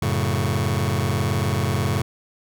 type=chord; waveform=sawtooth; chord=F# minor; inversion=none; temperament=just; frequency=92.5 / 111 / 138.75 Hz; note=F#2 / A2 / C#3; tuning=0 / +16 / +2 cents; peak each=-20 dBFS; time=0.02-2.02 s; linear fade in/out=5 ms; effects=none